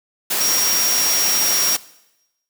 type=tone in noise; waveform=sine; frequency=5620 Hz; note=F8; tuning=10 cents sharp; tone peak=-18 dBFS; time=0.4-1.76 s; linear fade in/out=10 ms; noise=white; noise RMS=-20 dBFS; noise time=0.3-1.77 s; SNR=-1 dB; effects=noise-tail reverb RT60 0.9 s tail -19 dB re dry + high-pass 200 Hz 12 dB/octave